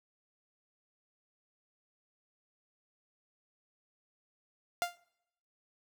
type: tone with exponential decay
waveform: sawtooth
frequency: 698.5 Hz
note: F5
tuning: in tune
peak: -23 dBFS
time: 4.82-4.97 s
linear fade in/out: 0 ms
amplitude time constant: 32 ms
effects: noise-tail reverb RT60 0.8 s tail -24 dB re dry